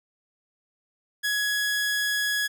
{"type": "tone", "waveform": "sawtooth", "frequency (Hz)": 1676, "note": "G#6", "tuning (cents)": 15, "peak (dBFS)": -20, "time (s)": [1.23, 2.48], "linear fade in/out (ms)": 20, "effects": []}